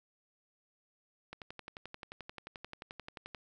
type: click train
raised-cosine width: 0.3 ms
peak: -28 dBFS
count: 24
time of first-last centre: 1.33-3.348 s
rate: 11.4 Hz
effects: none